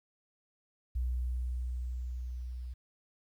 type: tone with level ramp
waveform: sine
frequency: 61.74 Hz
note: B1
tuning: in tune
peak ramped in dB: -29 to -38 dBFS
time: 0.95-2.74 s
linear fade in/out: 10 ms
effects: 11-bit